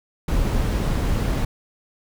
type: noise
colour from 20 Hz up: brown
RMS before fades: -21 dBFS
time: 0.28-1.45 s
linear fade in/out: 5 ms
effects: none